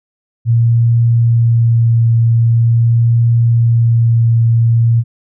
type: tone with vibrato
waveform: sine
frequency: 116.3 Hz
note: A#2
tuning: 4 cents flat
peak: -7 dBFS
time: 0.45-5.04 s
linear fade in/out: 50 ms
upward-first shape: triangle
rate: 0.44 Hz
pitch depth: 14 cents each way
effects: none